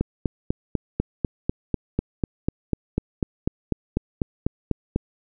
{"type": "click train", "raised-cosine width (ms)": 3, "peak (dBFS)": -8, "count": 21, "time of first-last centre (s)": [0.01, 4.96], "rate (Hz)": 4.04, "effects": []}